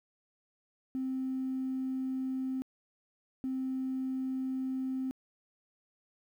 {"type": "tone pair in turn", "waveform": "triangle", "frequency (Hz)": [261.6, 261.6], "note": ["C4", "C4"], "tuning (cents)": [0, 0], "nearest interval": "unison", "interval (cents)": 0, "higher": "neither", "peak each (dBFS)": -28, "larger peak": "neither", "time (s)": [[0.95, 2.62], [3.44, 5.11]], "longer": "neither", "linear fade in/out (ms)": 0, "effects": ["tanh soft clip ceiling -29 dBFS", "11-bit"]}